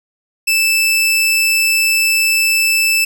sawtooth tone, 2637 Hz, E7, in tune, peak -8 dBFS, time 0.47-3.05 s, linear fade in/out 10 ms, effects none

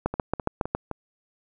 two click trains, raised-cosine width 1 ms, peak -9 / -16 dBFS, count 6 / 4, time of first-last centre 0.06-0.75 / 0.14-0.913 s, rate 7.25 / 3.88 Hz, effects none

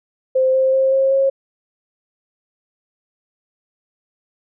sine tone with pitch steps, 521 / 526.1 / 531.3 / 536.6 / 541.9 Hz, C5 / C5 / C5 / C5 / C#5, -7 / +9 / +26 / +44 / -39 cents, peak -12 dBFS, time 0.35-1.3 s, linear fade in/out 10 ms, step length 190 ms, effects none

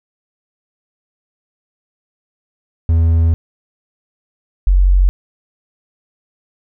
triangle / sine tone pair in turn, 82.3 / 46.19 Hz, E2 / F#1, -2 / -2 cents, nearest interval minor seventh, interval 1000 cents, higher first, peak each -7 dBFS, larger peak neither, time 2.89-3.34 / 4.67-5.09 s, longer first, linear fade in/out 0 ms, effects none

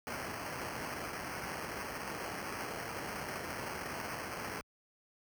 violet noise with sample-and-hold, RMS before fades -41 dBFS, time 0.07-4.61 s, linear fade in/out 0 ms, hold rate 3675 Hz, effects high-pass 60 Hz 12 dB/octave

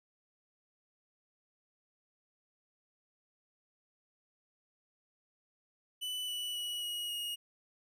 45% pulse tone with pitch steps, 2987 / 2958 / 2929 / 2900 / 2872 Hz, F#7 / F#7 / F#7 / F#7 / F7, +16 / -1 / -18 / -35 / +48 cents, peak -36 dBFS, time 6.01-7.36 s, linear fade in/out 20 ms, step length 270 ms, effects none

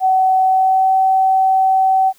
sine tone with pitch glide, 755 to 762.5 Hz, F#5 to G5, +35 to -48 cents, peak -10 dBFS, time 0-2.13 s, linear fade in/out 50 ms, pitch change +17 cents, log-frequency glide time 0.42-0.94 s, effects white hiss -52 dBFS RMS until 2.18 s

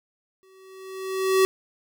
square tone with exponential growth, 380.3 Hz, F#4, 48 cents sharp, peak -15 dBFS, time 0.43-1.45 s, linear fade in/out 0 ms, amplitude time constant 220 ms, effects none

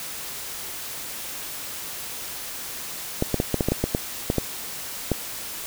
clicks, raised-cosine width 2 ms, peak -7 dBFS, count 12, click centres 3.224 / 3.343 / 3.401 / 3.543 / 3.608 / 3.686 / 3.72 / 3.84 / 3.949 / 4.301 / 4.383 / 5.117 s, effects white hiss -34 dBFS RMS until 5.66 s

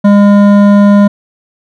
sine tone with hard clipping, 203.1 Hz, G#3, 38 cents flat, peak -4 dBFS, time 0.04-1.08 s, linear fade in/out 10 ms, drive 12 dB, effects none

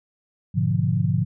sine chord, G# diminished seventh, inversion none, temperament equal, 103.83 / 123.47 / 146.83 / 174.61 Hz, G#2 / B2 / D3 / F3, 0 / 0 / 0 / 0 cents, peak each -24 dBFS, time 0.54-1.25 s, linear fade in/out 20 ms, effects none

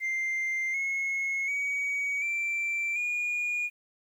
sine tone with pitch steps, 2093 / 2174 / 2259 / 2347 / 2438 Hz, C7 / C#7 / C#7 / D7 / D#7, 0 / -34 / +32 / -2 / -36 cents, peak -25 dBFS, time 0-3.7 s, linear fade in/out 50 ms, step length 740 ms, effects tanh soft clip ceiling -26 dBFS + 10-bit

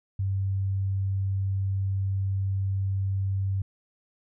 sine tone, 97 Hz, G2, 18 cents flat, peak -24 dBFS, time 0.19-3.62 s, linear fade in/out 5 ms, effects none

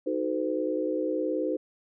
sine chord, D# diminished seventh, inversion none, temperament equal with one note detuned, 311.1 / 370 / 440 / 510.4 Hz, D#4 / F#4 / A4 / C5, 0 / 0 / 0 / -43 cents, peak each -30 / -33 / -34 / -30 dBFS, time 0.06-1.57 s, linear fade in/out 10 ms, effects none

